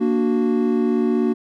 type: chord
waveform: triangle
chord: Bb augmented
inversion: none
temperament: equal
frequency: 233.1 / 293.7 / 370 Hz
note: Bb3 / D4 / F#4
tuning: 0 / 0 / 0 cents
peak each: -17 / -21 / -19 dBFS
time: 0-1.34 s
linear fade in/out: 20 ms
effects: none

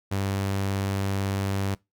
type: tone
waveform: sawtooth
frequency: 98 Hz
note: G2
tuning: in tune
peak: -21 dBFS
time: 0.11-1.75 s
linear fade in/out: 10 ms
effects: noise-tail reverb RT60 0.2 s tail -22 dB re dry

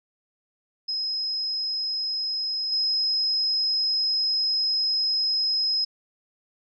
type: tone with level steps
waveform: sine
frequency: 5110 Hz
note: D#8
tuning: 45 cents sharp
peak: -25 / -21 dBFS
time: 0.88-5.85 s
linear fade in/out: 10 ms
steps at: 2.72 s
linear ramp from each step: 2 ms
effects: none

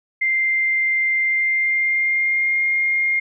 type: tone with pitch glide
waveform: sine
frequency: 2093 to 2125 Hz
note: C7 to C7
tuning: 0 to +26 cents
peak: -16 dBFS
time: 0.21-3.2 s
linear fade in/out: 10 ms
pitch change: +26 cents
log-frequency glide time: 1.23-2.62 s
effects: none

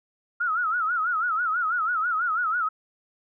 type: tone with vibrato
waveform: sine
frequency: 1358 Hz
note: F6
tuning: 49 cents flat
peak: -22 dBFS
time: 0.4-2.69 s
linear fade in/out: 10 ms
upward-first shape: sine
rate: 6.1 Hz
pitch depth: 140 cents each way
effects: none

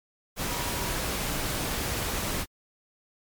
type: tone in noise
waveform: sine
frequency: 962 Hz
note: B5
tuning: 46 cents flat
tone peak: -39 dBFS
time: 0.46-0.96 s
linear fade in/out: 50 ms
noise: pink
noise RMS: -30 dBFS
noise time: 0.36-2.46 s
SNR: -12 dB
effects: MP3 96 kbps

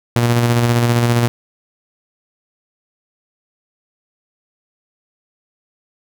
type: tone with tremolo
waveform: sawtooth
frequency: 119 Hz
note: A#2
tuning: 36 cents sharp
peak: -7 dBFS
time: 0.16-1.28 s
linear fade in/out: 0 ms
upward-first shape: square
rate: 15 Hz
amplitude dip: 30%
effects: none

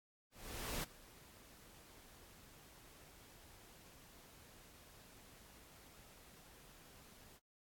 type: noise with ADSR envelope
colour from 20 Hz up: pink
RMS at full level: -41 dBFS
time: 0.31-7.4 s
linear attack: 520 ms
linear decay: 19 ms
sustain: -20 dB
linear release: 43 ms
effects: AAC 64 kbps

